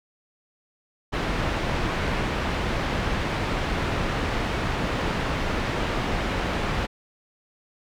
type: low-pass noise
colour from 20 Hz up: pink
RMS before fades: -26 dBFS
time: 1.12-6.87 s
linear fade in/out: 20 ms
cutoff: 2800 Hz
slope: 12 dB/octave
effects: none